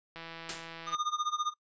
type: click train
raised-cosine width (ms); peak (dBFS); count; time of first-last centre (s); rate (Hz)
0.3; -28; 131; 0.16-0.948; 165
type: noise with exponential decay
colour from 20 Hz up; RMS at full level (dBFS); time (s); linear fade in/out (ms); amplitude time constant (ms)
white; -33; 0.49-0.77; 2; 59
type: tone with tremolo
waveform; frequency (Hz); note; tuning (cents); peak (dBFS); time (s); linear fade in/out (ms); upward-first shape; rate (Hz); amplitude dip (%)
square; 1219; D#6; -36; -28; 0.86-1.54; 50; sine; 15; 90
effects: noise-tail reverb RT60 0.1 s tail -21 dB re dry + resampled to 16000 Hz